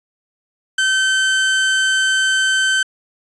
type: tone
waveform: 30% pulse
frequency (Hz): 1541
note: G6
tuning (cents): -30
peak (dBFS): -11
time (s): 0.78-2.83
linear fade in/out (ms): 5
effects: resampled to 22050 Hz